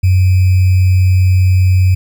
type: tone with sample-and-hold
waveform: sine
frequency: 92.5 Hz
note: F#2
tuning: in tune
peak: -6 dBFS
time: 0.03-1.95 s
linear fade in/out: 10 ms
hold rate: 2450 Hz
effects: none